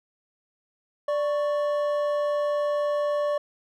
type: tone pair together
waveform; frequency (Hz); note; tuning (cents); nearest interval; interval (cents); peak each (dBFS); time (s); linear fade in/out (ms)
triangle; 587.3 / 1108.7; D5 / C#6; 0 / 0; major seventh; 1100; -21 / -31; 1.08-3.38; 5
effects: none